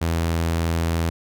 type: tone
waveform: sawtooth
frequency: 83 Hz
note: E2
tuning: 12 cents sharp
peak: -16 dBFS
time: 0.01-1.1 s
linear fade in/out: 10 ms
effects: none